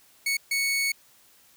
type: tone bursts at uneven times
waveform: sawtooth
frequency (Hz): 2217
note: C#7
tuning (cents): 0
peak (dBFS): -20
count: 2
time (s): 0.26-0.37 / 0.51-0.92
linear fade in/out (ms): 5
effects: white hiss -58 dBFS RMS until 1.56 s